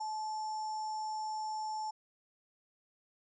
sine tone with sample-and-hold, 864 Hz, A5, 32 cents flat, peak -35 dBFS, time 0-1.91 s, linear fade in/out 10 ms, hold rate 6300 Hz, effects resampled to 16000 Hz

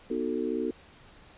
sine chord, B dominant seventh, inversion none, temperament just, 246.9 / 308.7 / 370.4 / 444.5 Hz, B3 / D#4 / F#4 / A4, 0 / -14 / +2 / +18 cents, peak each -33 dBFS, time 0.1-0.71 s, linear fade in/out 5 ms, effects pink hiss -54 dBFS RMS until 1.37 s + resampled to 8000 Hz

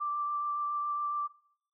sine tone with vibrato, 1174.7 Hz, D6, in tune, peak -30 dBFS, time 0-1.28 s, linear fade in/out 20 ms, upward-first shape sine, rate 7.2 Hz, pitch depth 10 cents each way, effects noise-tail reverb RT60 0.6 s tail -19 dB re dry

